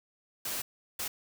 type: noise bursts at uneven times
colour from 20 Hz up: white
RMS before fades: -35 dBFS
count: 2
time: 0.45-0.62 / 0.99-1.08 s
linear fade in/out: 5 ms
effects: none